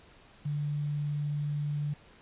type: tone with quantisation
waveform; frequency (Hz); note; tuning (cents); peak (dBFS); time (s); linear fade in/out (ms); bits
sine; 146.83; D3; 0; -29; 0.45-1.94; 10; 9
effects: pink hiss -57 dBFS RMS until 2.21 s + resampled to 8000 Hz